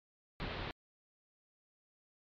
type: low-pass noise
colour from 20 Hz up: pink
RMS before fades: -41 dBFS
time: 0.4-0.71 s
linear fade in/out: 0 ms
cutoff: 4200 Hz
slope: 48 dB/octave
effects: MP3 96 kbps